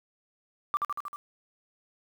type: tone with echo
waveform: sine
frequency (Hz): 1174.7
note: D6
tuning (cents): 0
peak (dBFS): -22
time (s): 0.74-0.77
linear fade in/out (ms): 0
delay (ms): 78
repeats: 5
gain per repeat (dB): -3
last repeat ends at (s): 1.16
effects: tanh soft clip ceiling -18 dBFS + 9-bit